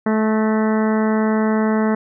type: harmonic tone with a mistuned harmonic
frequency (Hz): 217.4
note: A3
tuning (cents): -21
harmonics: 1 / 2 / 3 / 4 / 5 / 6 / 7 / 8 / 9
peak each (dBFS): -16 / -22 / -26 / -28 / -30 / -32 / -33 / -34 / -35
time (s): 0.06-1.95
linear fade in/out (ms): 5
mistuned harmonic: 8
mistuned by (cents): +31
effects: none